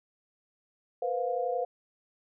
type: tone cluster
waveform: sine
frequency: 479.7 / 511 / 705 Hz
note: A#4 / C5 / F5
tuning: +50 / -41 / +16 cents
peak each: -34 / -31 / -32 dBFS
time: 1.02-1.65 s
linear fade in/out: 5 ms
effects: none